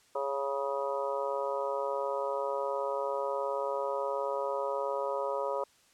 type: harmonic tone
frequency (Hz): 138.59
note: C#3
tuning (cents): 0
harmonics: 3 / 4 / 5 / 6 / 7 / 8 / 9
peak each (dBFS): -37 / -33 / -42 / -47 / -36 / -49 / -40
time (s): 0.15-5.64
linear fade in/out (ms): 5
effects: white hiss -64 dBFS RMS until 5.93 s + low-pass 9000 Hz 12 dB/octave